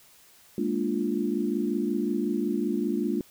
sine chord, Bb dominant seventh, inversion third, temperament equal, 207.7 / 233.1 / 293.7 / 349.2 Hz, Ab3 / Bb3 / D4 / F4, 0 / 0 / 0 / 0 cents, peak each -30 dBFS, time 0.58-3.21 s, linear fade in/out 2 ms, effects white hiss -56 dBFS RMS until 3.3 s

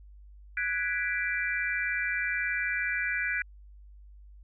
sine chord, G# half-diminished seventh, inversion third, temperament equal, 1480 / 1661.2 / 1975.5 / 2349 Hz, F#6 / G#6 / B6 / D7, 0 / 0 / 0 / 0 cents, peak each -33 dBFS, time 0.57-3.42 s, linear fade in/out 2 ms, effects added 50 Hz sine -48 dBFS peak until 4.43 s

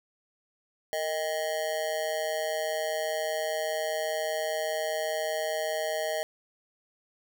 square tone with amplitude modulation, 627 Hz, D#5, 13 cents sharp, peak -25 dBFS, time 0.93-6.23 s, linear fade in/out 0 ms, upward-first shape sine, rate 165 Hz, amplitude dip 90%, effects none

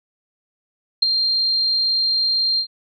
sine tone with ADSR envelope, 4186 Hz, C8, in tune, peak -7 dBFS, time 1.02-2.67 s, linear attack 10 ms, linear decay 4 ms, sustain -9 dB, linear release 84 ms, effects none

